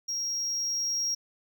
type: tone with level ramp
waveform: triangle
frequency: 5610 Hz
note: F8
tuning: 7 cents sharp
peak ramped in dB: -28 to -25 dBFS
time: 0.08-1.15 s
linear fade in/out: 10 ms
effects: none